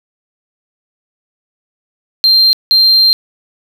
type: tone bursts at uneven times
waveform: triangle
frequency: 4168 Hz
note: C8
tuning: 7 cents flat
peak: -3 dBFS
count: 2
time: 2.24-2.53 / 2.71-3.13 s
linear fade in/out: 0 ms
effects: tanh soft clip ceiling -1 dBFS + 7-bit